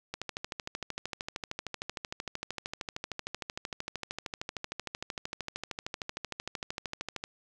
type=click train; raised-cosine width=0.2 ms; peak=-18 dBFS; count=94; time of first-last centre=0.14-7.239 s; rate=13.1 Hz; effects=none